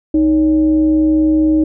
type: tone with frequency modulation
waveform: sine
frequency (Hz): 311.4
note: D#4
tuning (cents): +2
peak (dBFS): -9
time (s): 0.14-1.64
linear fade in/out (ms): 5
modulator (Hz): 253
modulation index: 0.34
effects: none